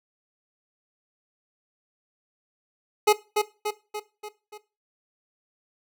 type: tone with echo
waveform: 25% pulse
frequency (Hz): 421.4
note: G#4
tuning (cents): +25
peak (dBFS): -11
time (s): 3.07-3.13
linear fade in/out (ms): 10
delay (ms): 290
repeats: 5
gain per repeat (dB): -5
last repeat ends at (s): 4.58
effects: noise-tail reverb RT60 0.3 s tail -17 dB re dry